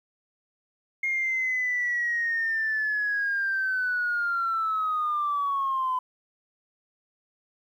sine linear sweep, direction down, 2141 to 1009 Hz, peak -23 dBFS, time 1.03-5.99 s, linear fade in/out 5 ms, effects tanh soft clip ceiling -19 dBFS + 10-bit

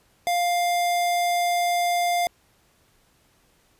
square tone, 701 Hz, F5, 6 cents sharp, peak -21 dBFS, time 0.27-2.27 s, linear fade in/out 0 ms, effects pink hiss -62 dBFS RMS until 3.79 s + resampled to 32000 Hz

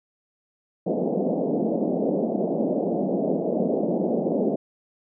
pink band-pass noise, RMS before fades -24 dBFS, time 0.86-4.56 s, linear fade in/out 10 ms, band 180 to 670 Hz, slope 48 dB/octave, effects none

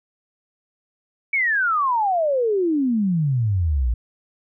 sine exponential sweep, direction down, 2293 to 55.3 Hz, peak -17 dBFS, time 1.33-3.94 s, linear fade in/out 5 ms, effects none

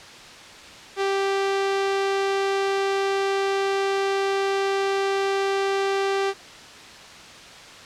sawtooth tone, 392 Hz, G4, in tune, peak -17 dBFS, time 0.96-6.34 s, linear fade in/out 50 ms, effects white hiss -42 dBFS RMS until 7.85 s + low-pass 5000 Hz 12 dB/octave

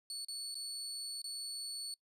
30% pulse tone with dropouts, 4435 Hz, C#8, in tune, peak -37 dBFS, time 0.1-1.94 s, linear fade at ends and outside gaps 1 ms, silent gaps 0.248-0.284 / 0.544-0.553 / 1.218-1.242 s, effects noise-tail reverb RT60 0.1 s tail -24 dB re dry + resampled to 32000 Hz

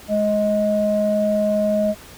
sine tone pair together, 209.9 / 628 Hz, G#3 / D#5, +19 / +16 cents, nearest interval octave + perfect fifth, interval 1897 cents, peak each -20 / -17 dBFS, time 0.08-1.95 s, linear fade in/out 50 ms, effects tanh soft clip ceiling -8 dBFS + pink hiss -42 dBFS RMS until 2.17 s

